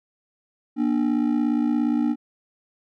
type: ring-modulated tone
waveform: triangle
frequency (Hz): 267.6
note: C4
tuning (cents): +39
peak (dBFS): -14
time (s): 0.76-2.16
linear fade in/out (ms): 50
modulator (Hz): 28.6
effects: none